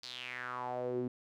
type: tone with band-pass filter sweep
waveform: sawtooth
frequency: 124.7 Hz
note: B2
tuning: 17 cents sharp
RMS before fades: -39 dBFS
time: 0.03-1.08 s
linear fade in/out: 5 ms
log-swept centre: 4700 to 280 Hz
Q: 5
effects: none